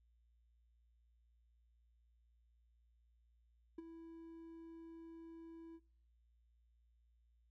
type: tone with ADSR envelope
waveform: triangle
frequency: 329.6 Hz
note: E4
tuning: in tune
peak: -40 dBFS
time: 3.78-5.8 s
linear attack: 6 ms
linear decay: 18 ms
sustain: -10 dB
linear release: 49 ms
effects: noise-tail reverb RT60 0.5 s tail -24 dB re dry + added 58 Hz sine -70 dBFS peak until 7.5 s